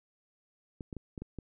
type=clicks; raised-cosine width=3 ms; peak=-27 dBFS; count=6; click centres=0.808 / 0.928 / 0.967 / 1.178 / 1.22 / 1.387 s; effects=none